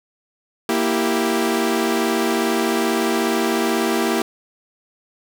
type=chord; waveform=sawtooth; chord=E diminished; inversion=second; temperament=equal; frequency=233.1 / 329.6 / 392 Hz; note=Bb3 / E4 / G4; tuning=0 / 0 / 0 cents; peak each=-18 dBFS; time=0.69-4.22 s; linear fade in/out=2 ms; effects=none